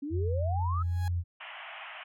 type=exponential sweep; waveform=sine; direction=up; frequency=271.8 to 1335 Hz; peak=-33 dBFS; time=0.02-0.83 s; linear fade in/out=10 ms
type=tone with vibrato; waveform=sine; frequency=87.31 Hz; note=F2; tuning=in tune; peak=-27 dBFS; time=0.1-1.24 s; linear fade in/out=50 ms; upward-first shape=triangle; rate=2.4 Hz; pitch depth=30 cents each way
type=tone with exponential growth; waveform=30% pulse; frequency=830 Hz; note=G#5; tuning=1 cent flat; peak=-35 dBFS; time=0.72-1.08 s; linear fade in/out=2 ms; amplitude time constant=77 ms
type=band-pass noise; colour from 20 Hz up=white; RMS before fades=-44 dBFS; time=1.4-2.04 s; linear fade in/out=10 ms; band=620 to 3100 Hz; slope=96 dB/octave
effects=none